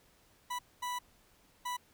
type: tone bursts at uneven times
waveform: 40% pulse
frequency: 986 Hz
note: B5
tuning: 3 cents flat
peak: -34 dBFS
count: 3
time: 0.5-0.59 / 0.82-0.99 / 1.65-1.77 s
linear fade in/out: 10 ms
effects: pink hiss -66 dBFS RMS until 1.93 s